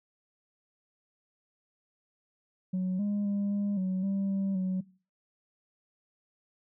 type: tone with pitch steps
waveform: sine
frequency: 184.9 / 204.7 / 201.5 / 202.8 / 186.8 / 196.1 / 194.9 / 186.4 Hz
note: F#3 / G#3 / G3 / G#3 / F#3 / G3 / G3 / F#3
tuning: -1 / -25 / +48 / -41 / +17 / +1 / -10 / +13 cents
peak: -25 dBFS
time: 2.73-4.81 s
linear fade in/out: 10 ms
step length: 260 ms
effects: noise-tail reverb RT60 0.4 s tail -23 dB re dry + tanh soft clip ceiling -26 dBFS